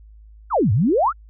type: exponential two-way sweep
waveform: sine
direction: down then up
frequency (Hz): 1477 to 92.5 to 1477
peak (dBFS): -14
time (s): 0.5-1.13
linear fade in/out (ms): 50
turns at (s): 0.72
effects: added 53 Hz sine -42 dBFS peak until 1.29 s